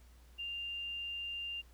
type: tone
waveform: sine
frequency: 2794 Hz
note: F7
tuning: in tune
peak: -38 dBFS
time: 0.38-1.62 s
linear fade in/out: 20 ms
effects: added 60 Hz sine -57 dBFS peak until 1.73 s + pink hiss -67 dBFS RMS until 1.73 s